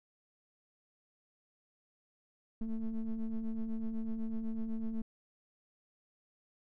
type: ring-modulated tone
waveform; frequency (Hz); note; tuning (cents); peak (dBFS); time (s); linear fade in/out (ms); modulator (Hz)
triangle; 110; A2; 0; -28; 2.61-5.02; 5; 114
effects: none